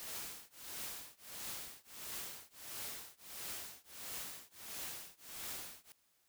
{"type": "noise with tremolo", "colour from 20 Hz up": "white", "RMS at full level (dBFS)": -43, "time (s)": [0, 5.92], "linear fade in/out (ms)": 0, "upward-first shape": "triangle", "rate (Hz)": 1.5, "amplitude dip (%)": 100, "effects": ["white hiss -75 dBFS RMS until 6.28 s"]}